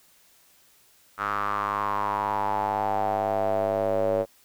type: tone with band-pass filter sweep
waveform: square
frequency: 51 Hz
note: G#1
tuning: 31 cents flat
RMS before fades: -26 dBFS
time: 1.17-4.26 s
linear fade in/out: 50 ms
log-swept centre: 1300 to 540 Hz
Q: 5.9
effects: white hiss -59 dBFS RMS until 4.44 s